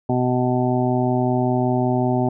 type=harmonic tone; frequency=125.3 Hz; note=B2; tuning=25 cents sharp; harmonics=1 / 2 / 3 / 5 / 6 / 7; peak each=-22 / -21 / -24 / -26 / -26 / -30 dBFS; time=0.09-2.29 s; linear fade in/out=5 ms; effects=none